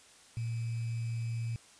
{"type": "tone with sample-and-hold", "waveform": "sine", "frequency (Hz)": 115.6, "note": "A#2", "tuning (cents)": -14, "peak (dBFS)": -32, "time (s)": [0.37, 1.56], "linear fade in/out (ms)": 0, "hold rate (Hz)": 2450, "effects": ["white hiss -58 dBFS RMS until 1.79 s", "resampled to 22050 Hz"]}